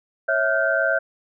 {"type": "tone cluster", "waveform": "sine", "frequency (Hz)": [551, 653, 1414, 1542], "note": ["C#5", "E5", "F6", "G6"], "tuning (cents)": [-11, -17, 21, -29], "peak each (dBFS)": [-25, -22, -25, -22], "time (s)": [0.28, 0.99], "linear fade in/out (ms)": 10, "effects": []}